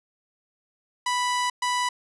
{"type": "tone bursts at uneven times", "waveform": "sawtooth", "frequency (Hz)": 987.8, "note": "B5", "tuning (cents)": 0, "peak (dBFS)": -19, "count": 2, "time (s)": [[1.06, 1.5], [1.62, 1.89]], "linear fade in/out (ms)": 5, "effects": ["resampled to 24000 Hz"]}